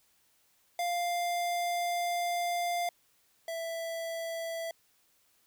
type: tone pair in turn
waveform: square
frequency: 698.5 / 662 Hz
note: F5 / E5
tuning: 0 / +7 cents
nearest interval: minor second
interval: 93 cents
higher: first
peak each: -30 / -35 dBFS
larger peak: first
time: 0.79-2.89 / 3.48-4.71 s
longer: first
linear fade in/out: 2 ms
effects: white hiss -69 dBFS RMS until 5.46 s